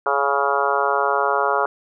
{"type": "harmonic tone", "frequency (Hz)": 140, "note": "C#3", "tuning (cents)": 18, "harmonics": [3, 4, 5, 6, 7, 8, 9, 10], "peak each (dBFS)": [-25, -25, -25, -25, -25, -25, -25, -25], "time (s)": [0.06, 1.66], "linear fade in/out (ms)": 2, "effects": []}